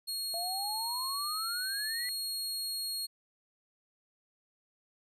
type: tone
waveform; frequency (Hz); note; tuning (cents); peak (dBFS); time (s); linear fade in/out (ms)
sawtooth; 4295; C8; +44; -31; 0.07-3.07; 20
type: exponential sweep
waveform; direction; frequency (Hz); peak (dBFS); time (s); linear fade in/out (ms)
sine; up; 671 to 2000; -37; 0.34-2.09; 0
effects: resampled to 32000 Hz